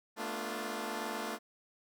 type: chord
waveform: 10% pulse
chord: B half-diminished seventh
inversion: third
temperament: equal with one note detuned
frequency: 220 / 242.1 / 293.7 / 349.2 Hz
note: A3 / B3 / D4 / F4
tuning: 0 / -34 / 0 / 0 cents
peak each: -32 / -35 / -35 / -34 dBFS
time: 0.16-1.39 s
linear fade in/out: 50 ms
effects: none